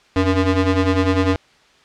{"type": "ring-modulated tone", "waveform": "25% pulse", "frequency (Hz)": 188, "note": "F#3", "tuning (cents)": 28, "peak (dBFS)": -8, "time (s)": [0.16, 1.36], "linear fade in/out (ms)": 2, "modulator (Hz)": 99, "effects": ["white hiss -52 dBFS RMS until 1.84 s", "low-pass 4000 Hz 12 dB/octave"]}